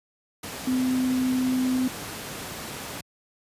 sine tone in noise, 256 Hz, C4, 38 cents flat, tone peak -21 dBFS, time 0.67-1.88 s, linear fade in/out 5 ms, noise pink, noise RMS -35 dBFS, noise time 0.43-3.01 s, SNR +11 dB, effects high-pass 100 Hz 12 dB/octave + resampled to 32000 Hz

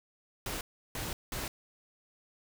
pink noise bursts at uneven times, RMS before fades -37 dBFS, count 3, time 0.46-0.61 / 0.95-1.13 / 1.32-1.48 s, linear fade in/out 2 ms, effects none

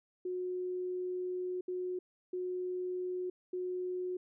sine tone bursts at uneven times, 364 Hz, F#4, 28 cents flat, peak -34 dBFS, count 4, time 0.25-1.61 / 1.68-1.99 / 2.33-3.3 / 3.53-4.17 s, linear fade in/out 5 ms, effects none

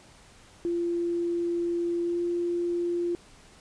sine tone with pitch glide, 343.7 to 346.9 Hz, F4 to F4, -28 to -12 cents, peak -25 dBFS, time 0.65-3.15 s, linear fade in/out 0 ms, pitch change +16 cents, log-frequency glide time 2.03-2.21 s, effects pink hiss -54 dBFS RMS until 3.6 s + resampled to 22050 Hz

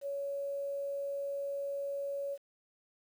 sine tone with quantisation, 560 Hz, C#5, 18 cents sharp, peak -34 dBFS, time 0.01-2.38 s, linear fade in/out 50 ms, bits 10, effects none

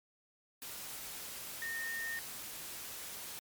sine tone in noise, 1834 Hz, A#6, 29 cents flat, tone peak -37 dBFS, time 1.62-2.19 s, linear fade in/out 0 ms, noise white, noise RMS -45 dBFS, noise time 0.62-3.39 s, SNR +5 dB, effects MP3 96 kbps

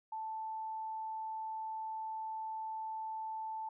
sine tone, 880 Hz, A5, in tune, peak -38 dBFS, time 0.12-3.69 s, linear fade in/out 5 ms, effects none

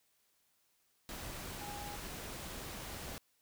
sine tone in noise, 822 Hz, G#5, 18 cents flat, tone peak -46 dBFS, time 1.61-1.96 s, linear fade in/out 0 ms, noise pink, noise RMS -45 dBFS, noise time 1.09-3.18 s, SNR -4 dB, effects white hiss -75 dBFS RMS until 3.41 s

